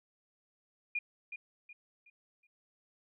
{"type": "tone with echo", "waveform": "sine", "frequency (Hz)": 2428, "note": "D#7", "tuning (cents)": -43, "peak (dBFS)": -31, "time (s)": [0.95, 0.99], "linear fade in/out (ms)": 5, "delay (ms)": 370, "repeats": 4, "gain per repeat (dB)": -9, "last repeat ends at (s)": 2.47, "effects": []}